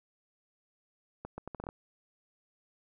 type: accelerating click train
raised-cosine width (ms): 1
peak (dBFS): -26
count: 8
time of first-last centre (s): 1.25-1.689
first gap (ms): 130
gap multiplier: 0.74
effects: none